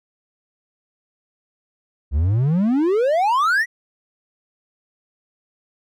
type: exponential sweep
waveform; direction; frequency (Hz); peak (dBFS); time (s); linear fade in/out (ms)
triangle; up; 65.41 to 1990; -13; 2.11-3.66; 50
effects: none